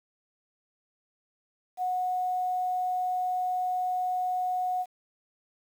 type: tone with quantisation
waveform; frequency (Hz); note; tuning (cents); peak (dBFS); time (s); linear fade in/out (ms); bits
sine; 732; F#5; -19; -26; 1.77-4.86; 50; 9
effects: none